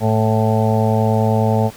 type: harmonic tone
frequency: 110 Hz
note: A2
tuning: in tune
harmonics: 1 / 2 / 4 / 5 / 6 / 7 / 8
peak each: -16 / -19 / -22 / -23 / -24 / -24 / -25 dBFS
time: 0-1.71 s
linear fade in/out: 50 ms
effects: pink hiss -40 dBFS RMS until 1.76 s